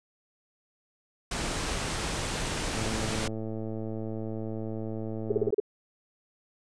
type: low-pass noise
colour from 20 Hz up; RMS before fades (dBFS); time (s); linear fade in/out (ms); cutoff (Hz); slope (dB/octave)
pink; -32; 1.31-3.28; 5; 9500; 48
type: click train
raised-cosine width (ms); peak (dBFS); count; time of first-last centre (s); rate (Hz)
2; -23; 304; 2.75-5.505; 110
type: tone bursts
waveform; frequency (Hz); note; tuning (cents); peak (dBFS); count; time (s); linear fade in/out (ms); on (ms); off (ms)
sine; 415.3; G#4; 0; -20; 6; 5.3-5.601; 5; 21; 35
effects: none